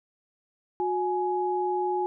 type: tone pair together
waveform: sine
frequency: 363.4 / 838.3 Hz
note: F#4 / G#5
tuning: -31 / +16 cents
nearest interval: octave + major second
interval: 1447 cents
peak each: -27 dBFS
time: 0.8-2.06 s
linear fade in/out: 0 ms
effects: none